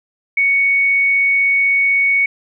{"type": "tone", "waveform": "sine", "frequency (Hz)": 2226, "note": "C#7", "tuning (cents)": 7, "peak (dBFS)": -11, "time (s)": [0.37, 2.26], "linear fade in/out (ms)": 5, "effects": []}